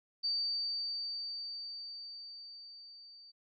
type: tone with level ramp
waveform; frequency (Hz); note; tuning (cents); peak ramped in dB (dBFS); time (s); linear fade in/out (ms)
sine; 4614; D8; -31; -30 to -53; 0.23-3.32; 20
effects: none